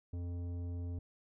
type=tone with tanh clipping; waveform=sine; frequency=87.31 Hz; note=F2; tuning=in tune; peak=-39 dBFS; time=0.13-0.99 s; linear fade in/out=5 ms; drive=12 dB; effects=none